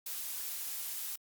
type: noise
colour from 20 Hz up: blue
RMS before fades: -39 dBFS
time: 0.06-1.16 s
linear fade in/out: 5 ms
effects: Opus 48 kbps